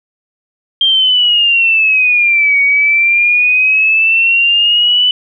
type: exponential two-way sweep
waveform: sine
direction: down then up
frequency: 3198 to 2238 to 2997 Hz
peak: -7 dBFS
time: 0.81-5.11 s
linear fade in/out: 2 ms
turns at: 2.6 s
effects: none